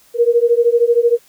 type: beating tone pair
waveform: sine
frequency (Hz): 466.2 / 479.2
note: A#4 / A#4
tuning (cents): 0 / +48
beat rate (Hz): 13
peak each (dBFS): -13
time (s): 0.14-1.19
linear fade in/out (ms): 50
effects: white hiss -51 dBFS RMS until 1.28 s